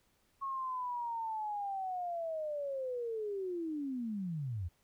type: linear sweep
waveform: sine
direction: down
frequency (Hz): 1098 to 78.7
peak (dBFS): -35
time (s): 0.41-4.69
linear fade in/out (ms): 20
effects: pink hiss -73 dBFS RMS until 4.83 s